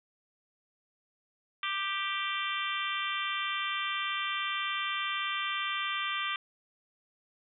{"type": "harmonic tone with a mistuned harmonic", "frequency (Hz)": 391.3, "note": "G4", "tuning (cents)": -3, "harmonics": [3, 4, 5, 6, 7, 8, 9], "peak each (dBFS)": [-35, -40, -39, -38, -40, -38, -41], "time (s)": [1.63, 6.36], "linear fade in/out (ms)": 2, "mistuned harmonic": 3, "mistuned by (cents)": 19, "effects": []}